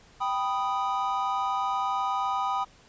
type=chord; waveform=triangle; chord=G augmented; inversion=none; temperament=equal; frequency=784 / 987.8 / 1244.5 Hz; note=G5 / B5 / D#6; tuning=0 / 0 / 0 cents; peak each=-28 dBFS; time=0.2-2.65 s; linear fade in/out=20 ms; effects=pink hiss -56 dBFS RMS until 2.88 s + resampled to 16000 Hz